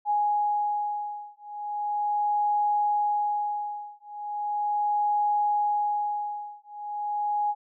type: beating tone pair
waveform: sine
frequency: 830.6 / 830.98 Hz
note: G#5 / G#5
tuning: 0 / +1 cents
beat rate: 0.38 Hz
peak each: -27 dBFS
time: 0.05-7.55 s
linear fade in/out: 50 ms
effects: none